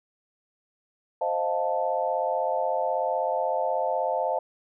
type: chord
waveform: sine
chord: F dominant seventh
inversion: second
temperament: equal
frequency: 523.3 / 622.3 / 698.5 / 880 Hz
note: C5 / Eb5 / F5 / A5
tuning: 0 / 0 / 0 / 0 cents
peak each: -29 dBFS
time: 1.21-4.39 s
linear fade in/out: 5 ms
effects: none